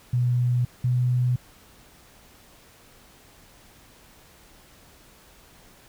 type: tone pair in turn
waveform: sine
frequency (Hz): 123 / 124.43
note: B2 / B2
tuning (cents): -7 / +13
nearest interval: unison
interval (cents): 20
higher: second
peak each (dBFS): -19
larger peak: neither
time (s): 0.13-0.65 / 0.84-1.36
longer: neither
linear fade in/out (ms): 5
effects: pink hiss -53 dBFS RMS until 5.88 s